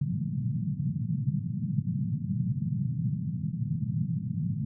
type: band-pass noise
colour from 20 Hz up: pink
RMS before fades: -30 dBFS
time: 0.01-4.65 s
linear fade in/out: 5 ms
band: 110 to 200 Hz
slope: 48 dB/octave
effects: none